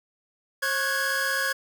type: tone cluster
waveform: 45% pulse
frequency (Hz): 536 / 1098 / 1470 / 1546 / 1664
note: C5 / C#6 / F#6 / G6 / G#6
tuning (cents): +42 / -17 / -12 / -24 / +3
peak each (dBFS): -34 / -34 / -32 / -35 / -26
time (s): 0.62-1.53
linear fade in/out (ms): 10
effects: none